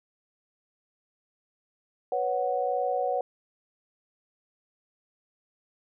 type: chord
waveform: sine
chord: B suspended second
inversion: none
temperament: just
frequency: 493.9 / 555.6 / 740.8 Hz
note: B4 / C#5 / F#5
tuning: 0 / +4 / +2 cents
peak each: -30 / -30 / -28 dBFS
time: 2.12-3.21 s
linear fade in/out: 2 ms
effects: none